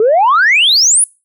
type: exponential sweep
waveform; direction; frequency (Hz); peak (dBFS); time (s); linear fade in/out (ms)
sine; up; 415.7 to 10640; -5; 0-1.04; 2
effects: noise-tail reverb RT60 0.3 s tail -25 dB re dry + tanh soft clip ceiling -3 dBFS